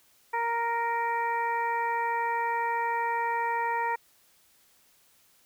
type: harmonic tone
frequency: 466.2 Hz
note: A#4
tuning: in tune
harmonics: 1 / 2 / 3 / 4 / 5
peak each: -36 / -27 / -40 / -34 / -40 dBFS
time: 0.33-3.96 s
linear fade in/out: 10 ms
effects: white hiss -63 dBFS RMS until 5.45 s